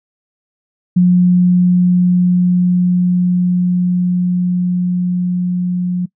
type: tone with level ramp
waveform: sine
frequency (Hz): 179.2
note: F3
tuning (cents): +45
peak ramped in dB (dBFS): -6 to -14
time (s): 0.96-6.06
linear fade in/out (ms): 10
effects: noise-tail reverb RT60 0.1 s tail -23 dB re dry

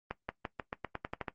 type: accelerating click train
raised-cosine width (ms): 0.5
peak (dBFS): -20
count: 11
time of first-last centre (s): 0.11-1.282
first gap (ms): 180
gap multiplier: 0.9
effects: noise-tail reverb RT60 0.1 s tail -17 dB re dry + Opus 24 kbps

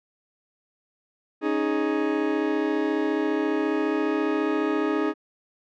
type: chord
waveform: 40% pulse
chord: C# suspended second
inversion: none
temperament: just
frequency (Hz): 277.2 / 311.8 / 415.8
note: C#4 / D#4 / G#4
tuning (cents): 0 / +4 / +2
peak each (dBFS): -28 / -24 / -26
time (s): 1.41-5.14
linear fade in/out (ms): 50
effects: low-pass 2000 Hz 12 dB/octave

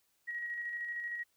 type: tone with tremolo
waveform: sine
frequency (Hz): 1901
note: A#6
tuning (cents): +33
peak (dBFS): -35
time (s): 0.27-1.24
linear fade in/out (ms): 20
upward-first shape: square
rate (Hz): 13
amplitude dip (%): 30
effects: white hiss -75 dBFS RMS until 1.36 s

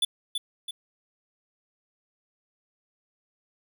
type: tone with echo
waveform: square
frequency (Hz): 3474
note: A7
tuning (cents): -23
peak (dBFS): -21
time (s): 0.02-0.05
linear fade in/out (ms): 5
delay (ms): 330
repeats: 2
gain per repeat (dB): -6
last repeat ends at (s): 0.71
effects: none

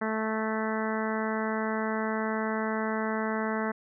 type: harmonic tone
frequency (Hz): 219.1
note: A3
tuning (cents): -7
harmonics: 1 / 2 / 3 / 4 / 5 / 6 / 7 / 8 / 9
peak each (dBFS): -31 / -34 / -36 / -37 / -38 / -39 / -39 / -40 / -41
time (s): 0.01-3.72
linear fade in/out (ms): 10
effects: none

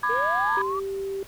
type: chord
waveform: sine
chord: G# diminished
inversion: first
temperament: just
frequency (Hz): 996.7 / 1196.1 / 1661.2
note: B5 / D6 / G#6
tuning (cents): +16 / +31 / 0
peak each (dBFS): -25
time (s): 0.03-0.62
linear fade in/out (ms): 5
type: linear sweep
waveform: sine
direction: up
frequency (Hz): 437.6 to 1182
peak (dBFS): -26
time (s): 0.09-0.8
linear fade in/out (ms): 10
type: tone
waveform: sine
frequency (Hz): 390.5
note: G4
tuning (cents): -7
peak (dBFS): -27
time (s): 0.57-1.23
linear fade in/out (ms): 2
effects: tanh soft clip ceiling -14 dBFS + pink hiss -48 dBFS RMS until 1.27 s

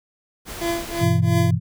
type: noise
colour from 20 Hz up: pink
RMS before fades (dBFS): -33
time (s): 0.45-1.05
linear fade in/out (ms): 50
type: tone with tremolo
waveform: 25% pulse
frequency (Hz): 339.5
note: F4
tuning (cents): -49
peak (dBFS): -16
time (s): 0.61-1.51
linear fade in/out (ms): 5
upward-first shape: triangle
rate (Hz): 2.9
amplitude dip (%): 100
type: chord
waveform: sine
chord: E minor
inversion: first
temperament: equal with one note detuned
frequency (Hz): 99.71 / 123.47 / 164.81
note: G2 / B2 / E3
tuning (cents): +30 / 0 / 0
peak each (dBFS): -20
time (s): 0.99-1.6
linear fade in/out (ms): 50
effects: none

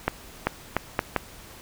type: accelerating click train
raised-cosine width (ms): 0.5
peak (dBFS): -6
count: 5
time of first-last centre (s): 0.08-1.163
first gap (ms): 390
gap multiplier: 0.76
effects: pink hiss -46 dBFS RMS until 1.61 s

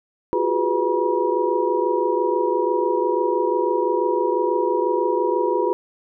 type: tone cluster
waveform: sine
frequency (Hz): 347.1 / 373.1 / 415.4 / 497.1 / 960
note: F4 / F#4 / G#4 / B4 / B5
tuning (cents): -11 / +14 / 0 / +11 / -49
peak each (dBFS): -24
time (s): 0.33-5.73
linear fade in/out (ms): 0
effects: none

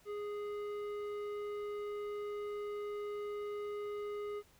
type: tone with tanh clipping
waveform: sine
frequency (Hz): 413.9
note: G#4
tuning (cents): -6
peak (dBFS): -40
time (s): 0.05-4.43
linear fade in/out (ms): 50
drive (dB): 12
effects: pink hiss -66 dBFS RMS until 4.59 s

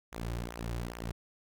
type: tone with flanger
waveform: sawtooth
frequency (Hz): 58.27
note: A#1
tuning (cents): 0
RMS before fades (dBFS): -38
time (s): 0.12-1.12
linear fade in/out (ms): 10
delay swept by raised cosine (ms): 0.21 to 4.51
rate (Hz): 2.4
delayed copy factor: -0.75
effects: none

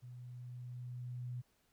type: tone with level ramp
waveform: sine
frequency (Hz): 123.5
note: B2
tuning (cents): 0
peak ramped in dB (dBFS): -48 to -39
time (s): 0.02-1.42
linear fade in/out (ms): 20
effects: pink hiss -75 dBFS RMS until 1.72 s

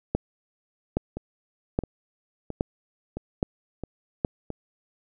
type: two click trains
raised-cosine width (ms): 2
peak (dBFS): -9 / -19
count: 6 / 6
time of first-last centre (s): 0.15-4.248 / 1.17-4.503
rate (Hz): 1.22 / 1.5
effects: none

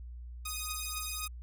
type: beating tone pair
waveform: 5% pulse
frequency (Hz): 1244.5 / 1248.3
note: D#6 / D#6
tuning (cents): 0 / +5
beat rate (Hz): 3.8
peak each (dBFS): -27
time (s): 0.45-1.28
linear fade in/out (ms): 10
effects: added 60 Hz sine -42 dBFS peak until 1.42 s

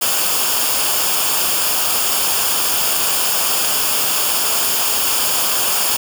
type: noise with comb filter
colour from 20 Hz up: white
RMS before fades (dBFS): -17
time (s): 0.01-5.97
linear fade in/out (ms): 10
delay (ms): 0.5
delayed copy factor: -0.6
effects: none

